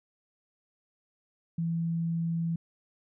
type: tone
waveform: sine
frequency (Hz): 166.5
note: E3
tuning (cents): +18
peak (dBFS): -27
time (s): 1.58-2.56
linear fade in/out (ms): 5
effects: none